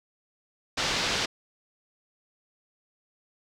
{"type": "low-pass noise", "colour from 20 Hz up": "white", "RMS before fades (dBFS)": -28, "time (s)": [0.77, 1.26], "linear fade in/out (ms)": 10, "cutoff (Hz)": 5300, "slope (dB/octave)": 24, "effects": []}